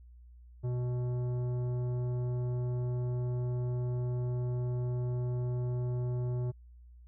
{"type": "tone with tanh clipping", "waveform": "sine", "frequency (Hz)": 123.47, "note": "B2", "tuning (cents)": 0, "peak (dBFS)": -32, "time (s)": [0.63, 6.52], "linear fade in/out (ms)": 20, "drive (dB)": 12, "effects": ["added 60 Hz sine -51 dBFS peak until 7.07 s"]}